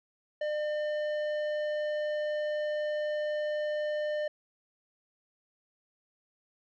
sine tone with tanh clipping, 602 Hz, D5, 43 cents sharp, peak -31 dBFS, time 0.41-4.28 s, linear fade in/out 5 ms, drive 11 dB, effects none

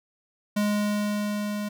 square tone with level ramp, 207.7 Hz, G#3, in tune, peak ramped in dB -22 to -29 dBFS, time 0.56-1.69 s, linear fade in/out 10 ms, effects none

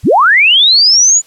sine linear sweep, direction up, 39.74 to 7040 Hz, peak -4 dBFS, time 0.03-1.22 s, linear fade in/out 50 ms, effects white hiss -46 dBFS RMS until 1.26 s + low-pass 11000 Hz 12 dB/octave

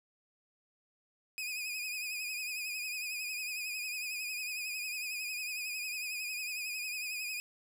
sawtooth tone with vibrato, 2489 Hz, D#7, in tune, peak -33 dBFS, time 1.38-7.4 s, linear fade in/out 0 ms, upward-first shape triangle, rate 11 Hz, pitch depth 71 cents each way, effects 12-bit

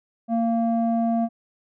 square tone with low-pass filter, 230 Hz, A#3, 23 cents flat, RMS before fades -22 dBFS, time 0.28-1.29 s, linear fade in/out 50 ms, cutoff 580 Hz, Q 7.9, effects none

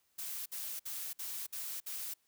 blue noise bursts, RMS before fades -41 dBFS, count 6, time 0.18-2.14 s, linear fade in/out 10 ms, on 280 ms, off 56 ms, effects white hiss -75 dBFS RMS until 2.27 s

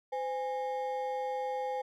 triangle ring-modulated tone, 668 Hz, E5, 23 cents sharp, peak -27 dBFS, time 0.12-1.82 s, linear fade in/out 10 ms, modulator 155 Hz, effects none

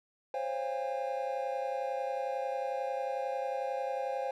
triangle chord, Db major seventh, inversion third, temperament equal with one note detuned, 523.3 / 554.4 / 698.5 / 809.8 Hz, C5 / Db5 / F5 / Ab5, 0 / 0 / 0 / -44 cents, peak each -34 / -37 / -39 / -35 dBFS, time 0.34-4.31 s, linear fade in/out 2 ms, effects none

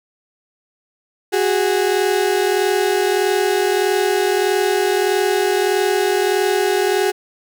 35% pulse tone pair together, 370 / 411.6 Hz, F#4 / G#4, 0 / -16 cents, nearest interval major second, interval 184 cents, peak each -16 dBFS, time 1.32-7.12 s, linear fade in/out 20 ms, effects none

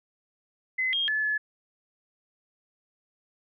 sine tone with pitch steps, 2039 / 3234 / 1726 / 1715 Hz, C7 / G#7 / A6 / A6, -45 / -47 / -34 / -45 cents, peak -24 dBFS, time 0.78-1.38 s, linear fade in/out 10 ms, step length 150 ms, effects none

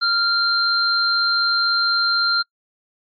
sine tone pair together, 1389 / 4153 Hz, F6 / C8, -10 / -14 cents, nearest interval octave + perfect fifth, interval 1896 cents, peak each -18 dBFS, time 0.01-2.43 s, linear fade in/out 20 ms, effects noise-tail reverb RT60 0.1 s tail -26 dB re dry + MP3 48 kbps

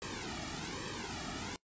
pink noise with flanger, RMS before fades -41 dBFS, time 0.02-1.56 s, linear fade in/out 0 ms, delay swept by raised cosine 1.4 to 1.97 ms, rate 1.2 Hz, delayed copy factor -0.9, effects noise-tail reverb RT60 0.1 s tail -22 dB re dry + resampled to 16000 Hz

